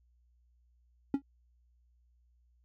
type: tone with exponential decay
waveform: triangle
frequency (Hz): 277.2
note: C#4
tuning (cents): 0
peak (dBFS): -20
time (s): 1.14-1.22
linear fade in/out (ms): 2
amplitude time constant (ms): 16
effects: added 60 Hz sine -65 dBFS peak until 2.64 s